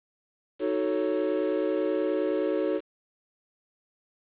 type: chord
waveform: triangle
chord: D# half-diminished seventh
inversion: none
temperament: equal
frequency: 311.1 / 370 / 440 / 554.4 Hz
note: D#4 / F#4 / A4 / C#5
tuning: 0 / 0 / 0 / 0 cents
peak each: -28 dBFS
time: 0.59-2.81 s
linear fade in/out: 50 ms
effects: resampled to 8000 Hz + 8-bit